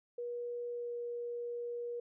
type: tone with pitch glide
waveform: sine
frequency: 480.9 to 477.6 Hz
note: B4 to A#4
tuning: -46 to +42 cents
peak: -37 dBFS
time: 0.18-2 s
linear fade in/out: 5 ms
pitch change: -12 cents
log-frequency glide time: 0.68-0.94 s
effects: none

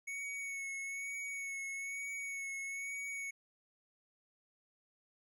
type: tone with vibrato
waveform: square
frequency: 2217 Hz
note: C#7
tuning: in tune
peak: -40 dBFS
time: 0.07-3.31 s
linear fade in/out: 10 ms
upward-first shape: sine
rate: 1.1 Hz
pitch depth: 25 cents each way
effects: low-pass 12000 Hz 12 dB/octave

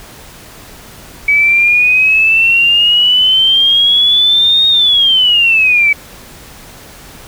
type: exponential two-way sweep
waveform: sine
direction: up then down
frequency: 2276 to 3729 to 2276 Hz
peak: -6 dBFS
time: 1.28-5.93 s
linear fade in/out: 5 ms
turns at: 4.68 s
effects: pink hiss -35 dBFS RMS until 7.27 s

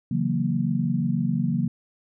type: chord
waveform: sine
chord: F# dominant seventh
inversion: second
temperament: equal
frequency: 138.59 / 164.81 / 185 / 233.1 Hz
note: C#3 / E3 / F#3 / A#3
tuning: 0 / 0 / 0 / 0 cents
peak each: -27 / -27 / -27 / -26 dBFS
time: 0.11-1.68 s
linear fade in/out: 5 ms
effects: none

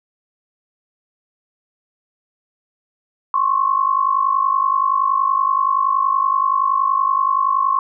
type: tone pair together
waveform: sine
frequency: 1058.1 / 1108.7 Hz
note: C6 / C#6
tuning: +19 / 0 cents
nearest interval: minor second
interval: 81 cents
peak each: -17 dBFS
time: 3.34-7.79 s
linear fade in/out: 2 ms
effects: none

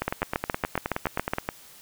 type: two click trains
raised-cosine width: 0.5 ms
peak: -11 / -9 dBFS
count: 15 / 10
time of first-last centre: 0.02-1.489 / 0.08-1.335 s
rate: 9.53 / 7.17 Hz
effects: white hiss -50 dBFS RMS until 1.81 s

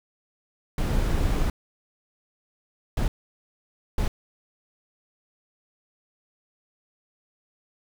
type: noise bursts at uneven times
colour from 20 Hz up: brown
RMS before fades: -23 dBFS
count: 3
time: 0.78-1.5 / 2.97-3.08 / 3.98-4.08 s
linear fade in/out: 2 ms
effects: none

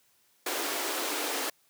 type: high-pass noise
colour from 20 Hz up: pink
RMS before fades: -32 dBFS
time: 0.46-1.5 s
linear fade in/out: 5 ms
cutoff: 290 Hz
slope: 48 dB/octave
effects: white hiss -67 dBFS RMS until 1.69 s + high-pass 80 Hz 12 dB/octave

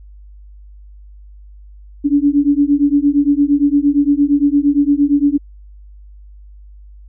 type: beating tone pair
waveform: sine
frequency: 282.5 / 291.2 Hz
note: C#4 / D4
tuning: +33 / -15 cents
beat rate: 8.7 Hz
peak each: -13 dBFS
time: 2.04-5.38 s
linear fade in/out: 20 ms
effects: added 50 Hz sine -36 dBFS peak until 7.08 s

